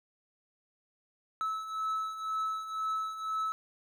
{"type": "beating tone pair", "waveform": "triangle", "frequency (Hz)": [1300, 1302], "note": ["E6", "E6"], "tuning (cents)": [-24, -22], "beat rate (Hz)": 2, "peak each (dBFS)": [-37, -31], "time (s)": [1.41, 3.52], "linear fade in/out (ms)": 0, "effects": []}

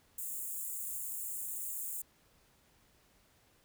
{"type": "high-pass noise", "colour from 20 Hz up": "white", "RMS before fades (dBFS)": -40, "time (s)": [0.18, 2.02], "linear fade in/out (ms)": 5, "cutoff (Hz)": 6900, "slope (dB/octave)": 96, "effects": ["pink hiss -68 dBFS RMS until 3.64 s"]}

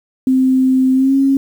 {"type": "tone with pitch glide", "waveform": "sine", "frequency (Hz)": [260.4, 272.2], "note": ["C4", "C#4"], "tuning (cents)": [-8, -31], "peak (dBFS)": -9, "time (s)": [0.27, 1.37], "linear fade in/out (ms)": 2, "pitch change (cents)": 77, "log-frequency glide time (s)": [0.94, 1.15], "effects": ["7-bit"]}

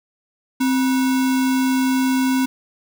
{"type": "tone with sample-and-hold", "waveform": "sine", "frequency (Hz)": 261.2, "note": "C4", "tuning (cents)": -3, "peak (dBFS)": -15, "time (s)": [0.6, 2.46], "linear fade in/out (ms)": 10, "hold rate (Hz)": 1225, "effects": []}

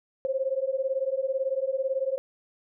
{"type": "beating tone pair", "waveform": "sine", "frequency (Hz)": [523.3, 541.3], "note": ["C5", "C#5"], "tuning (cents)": [0, -41], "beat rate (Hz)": 18, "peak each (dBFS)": -28, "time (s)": [0.25, 2.18], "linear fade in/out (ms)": 0, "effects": []}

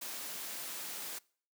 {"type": "noise", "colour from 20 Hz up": "white", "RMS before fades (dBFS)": -42, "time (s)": [0.01, 1.19], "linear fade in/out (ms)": 10, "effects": ["noise-tail reverb RT60 0.5 s tail -24 dB re dry", "high-pass 200 Hz 12 dB/octave"]}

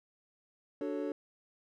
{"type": "chord", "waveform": "triangle", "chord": "D major seventh", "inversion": "none", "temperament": "equal with one note detuned", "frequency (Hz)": [293.7, 372.4, 440, 554.4], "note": ["D4", "F#4", "A4", "C#5"], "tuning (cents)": [0, 11, 0, 0], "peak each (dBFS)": [-35, -39, -37, -39], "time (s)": [0.81, 1.12], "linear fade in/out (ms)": 2, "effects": []}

